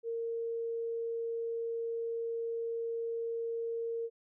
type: tone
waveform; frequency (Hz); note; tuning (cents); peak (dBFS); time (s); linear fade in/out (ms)
sine; 460.9; A#4; -20; -33; 0.03-4.1; 50
effects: none